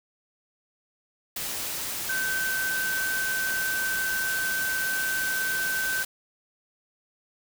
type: tone in noise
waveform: sine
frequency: 1539 Hz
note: G6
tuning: 32 cents flat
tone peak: -26 dBFS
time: 2.09-6.03 s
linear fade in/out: 5 ms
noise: white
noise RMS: -32 dBFS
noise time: 1.36-6.05 s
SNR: +3 dB
effects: none